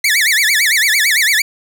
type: tone with vibrato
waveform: sawtooth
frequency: 1982 Hz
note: B6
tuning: 6 cents sharp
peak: -7 dBFS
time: 0.04-1.42 s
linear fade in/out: 5 ms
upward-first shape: sine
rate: 8.9 Hz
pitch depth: 270 cents each way
effects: none